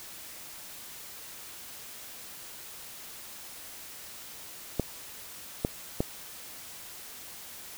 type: clicks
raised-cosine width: 2 ms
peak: -12 dBFS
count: 3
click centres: 4.797 / 5.649 / 6.005 s
effects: white hiss -45 dBFS RMS until 7.77 s